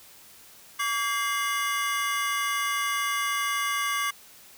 square tone cluster, 1146 / 1613 / 2097 / 2907 Hz, D6 / G6 / C7 / F#7, -43 / +49 / +3 / -31 cents, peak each -29 / -35 / -31 / -36 dBFS, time 0.79-4.11 s, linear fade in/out 10 ms, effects white hiss -51 dBFS RMS until 4.57 s

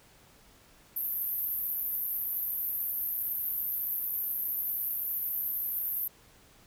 white band-pass noise, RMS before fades -33 dBFS, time 0.96-6.08 s, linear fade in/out 5 ms, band 12000 to 14000 Hz, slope 96 dB/octave, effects pink hiss -59 dBFS RMS until 6.66 s

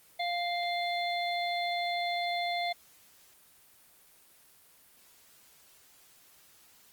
harmonic tone, 698.5 Hz, F5, in tune, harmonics 1 / 3 / 5 / 6, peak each -31 / -36 / -39 / -41 dBFS, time 0.19-2.73 s, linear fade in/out 10 ms, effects white hiss -60 dBFS RMS until 6.92 s + Opus 24 kbps

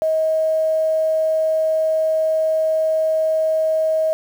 sine tone with quantisation, 634 Hz, D#5, 32 cents sharp, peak -15 dBFS, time 0.02-4.13 s, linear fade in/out 0 ms, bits 7, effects none

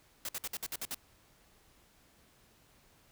white noise bursts, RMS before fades -38 dBFS, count 8, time 0.25-0.946 s, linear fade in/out 2 ms, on 38 ms, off 56 ms, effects pink hiss -65 dBFS RMS until 3.11 s

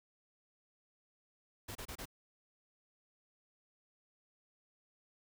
pink noise bursts, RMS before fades -45 dBFS, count 4, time 1.68-2.056 s, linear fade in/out 10 ms, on 73 ms, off 28 ms, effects none

